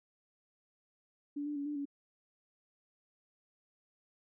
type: tone with pitch steps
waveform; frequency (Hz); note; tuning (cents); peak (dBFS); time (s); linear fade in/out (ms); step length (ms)
sine; 288.7 / 294.8 / 283.8 / 295 / 282.9; D4 / D4 / C#4 / D4 / C#4; -30 / +7 / +41 / +8 / +35; -35; 1.36-1.855; 10; 99
effects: none